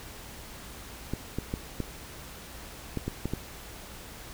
clicks, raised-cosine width 3 ms, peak -17 dBFS, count 8, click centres 1.136 / 1.386 / 1.539 / 1.803 / 2.973 / 3.08 / 3.256 / 3.336 s, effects added 60 Hz sine -51 dBFS peak until 4.33 s + pink hiss -45 dBFS RMS until 4.33 s

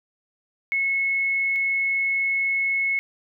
sine tone pair in turn, 2188 / 2188 Hz, C#7 / C#7, -23 / -23 cents, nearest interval unison, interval 0 cents, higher neither, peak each -20 dBFS, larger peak neither, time 0.72-1.56 / 1.56-2.99 s, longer second, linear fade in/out 0 ms, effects none

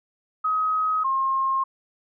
sine tone pair in turn, 1266 / 1068.6 Hz, D#6 / C6, +30 / +36 cents, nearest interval minor third, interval 294 cents, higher first, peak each -20 / -20 dBFS, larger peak neither, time 0.44-1.04 / 1.04-1.64 s, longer neither, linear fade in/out 10 ms, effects none

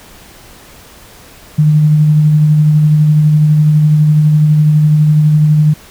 sine tone with tremolo, 152 Hz, D#3, 40 cents flat, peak -4 dBFS, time 1.58-5.74 s, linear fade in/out 10 ms, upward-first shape sine, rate 12 Hz, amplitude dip 25%, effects pink hiss -38 dBFS RMS until 5.9 s

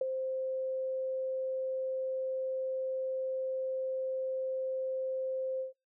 sine tone with ADSR envelope, 523.3 Hz, C5, in tune, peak -25 dBFS, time 0.01-5.73 s, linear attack 4 ms, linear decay 17 ms, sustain -7 dB, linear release 130 ms, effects noise-tail reverb RT60 0.2 s tail -20 dB re dry

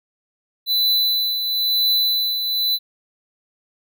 square tone with tremolo, 3997 Hz, B7, 20 cents sharp, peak -15 dBFS, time 0.66-2.79 s, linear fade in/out 50 ms, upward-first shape triangle, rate 1 Hz, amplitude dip 55%, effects none

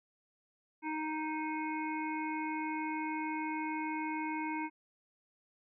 harmonic tone, 311.1 Hz, D#4, in tune, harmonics 1 / 3 / 5 / 7 / 8, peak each -37 / -38 / -48 / -43 / -49 dBFS, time 0.82-4.7 s, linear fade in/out 50 ms, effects none

